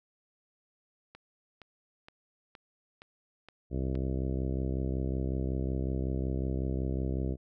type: click train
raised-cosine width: 0.3 ms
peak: -32 dBFS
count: 7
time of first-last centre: 1.15-3.954 s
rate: 2.14 Hz
type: harmonic tone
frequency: 65.41 Hz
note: C2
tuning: in tune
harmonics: 1 / 2 / 3 / 4 / 5 / 6 / 7 / 8 / 9 / 10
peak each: -32 / -35 / -39 / -40 / -40 / -42 / -46 / -50 / -49 / -52 dBFS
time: 3.7-7.37 s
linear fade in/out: 50 ms
effects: none